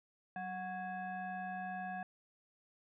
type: tone with frequency modulation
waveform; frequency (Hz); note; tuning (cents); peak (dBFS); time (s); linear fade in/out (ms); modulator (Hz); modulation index
sine; 734; F#5; -14; -39; 0.36-2.03; 2; 922; 0.93
effects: none